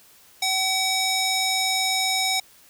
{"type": "tone with band-pass filter", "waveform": "square", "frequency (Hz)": 759, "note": "F#5", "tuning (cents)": 44, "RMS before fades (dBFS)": -23, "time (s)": [0.42, 2.4], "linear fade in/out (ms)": 5, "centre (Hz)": 5400, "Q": 0.98, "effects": ["white hiss -53 dBFS RMS until 2.69 s"]}